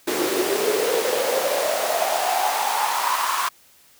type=noise with high-pass filter sweep; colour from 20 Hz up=pink; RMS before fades=-22 dBFS; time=0.07-3.49 s; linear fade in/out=10 ms; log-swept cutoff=340 to 1100 Hz; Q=6.9; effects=white hiss -54 dBFS RMS until 3.99 s